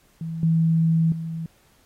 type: tone with level steps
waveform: sine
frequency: 163.2 Hz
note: E3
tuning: 17 cents flat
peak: -27 / -16 / -27 dBFS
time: 0.21-1.46 s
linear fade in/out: 2 ms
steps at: 0.43 / 1.12 s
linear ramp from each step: 2 ms
effects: pink hiss -60 dBFS RMS until 1.85 s + AAC 48 kbps